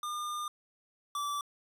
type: tone pair in turn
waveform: square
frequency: 1208 / 1160.4 Hz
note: D6 / D6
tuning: +48 / -21 cents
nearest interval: minor second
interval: 69 cents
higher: first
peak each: -35 / -33 dBFS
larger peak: second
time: 0.03-0.48 / 1.15-1.41 s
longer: first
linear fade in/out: 2 ms
effects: resampled to 32000 Hz